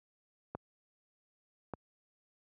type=clicks; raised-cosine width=1 ms; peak=-24 dBFS; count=2; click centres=0.55 / 1.737 s; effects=high-pass 80 Hz 12 dB/octave